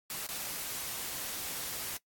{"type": "noise with dropouts", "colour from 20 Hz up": "white", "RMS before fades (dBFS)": -38, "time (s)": [0.1, 1.97], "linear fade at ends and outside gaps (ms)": 1, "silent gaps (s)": [0.267, 0.288], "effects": ["noise-tail reverb RT60 0.1 s tail -22 dB re dry", "AAC 64 kbps"]}